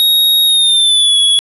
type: tone with pitch glide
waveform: square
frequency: 3763 to 3372 Hz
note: A#7 to G#7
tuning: +16 to +26 cents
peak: -8 dBFS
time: 0-1.39 s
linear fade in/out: 0 ms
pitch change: -190 cents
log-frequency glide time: 0.46-1.18 s
effects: resampled to 32000 Hz + 7-bit